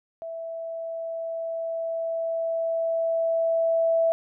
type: tone with level ramp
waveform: sine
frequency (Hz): 659.3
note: E5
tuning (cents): 0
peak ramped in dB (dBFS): -32 to -18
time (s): 0.22-4.12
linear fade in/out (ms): 0
effects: none